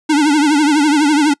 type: tone with vibrato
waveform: square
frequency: 297 Hz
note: D4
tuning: 20 cents sharp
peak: -10 dBFS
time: 0.09-1.34 s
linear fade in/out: 10 ms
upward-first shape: triangle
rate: 12 Hz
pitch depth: 120 cents each way
effects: noise-tail reverb RT60 0.1 s tail -24 dB re dry + resampled to 22050 Hz